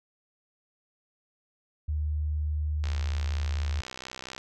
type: tone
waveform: sine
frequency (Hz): 75.6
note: D#2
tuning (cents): -49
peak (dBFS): -26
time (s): 1.88-3.81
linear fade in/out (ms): 10
type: click train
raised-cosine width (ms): 0.2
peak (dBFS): -21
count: 100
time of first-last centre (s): 2.84-4.38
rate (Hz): 64.3
effects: none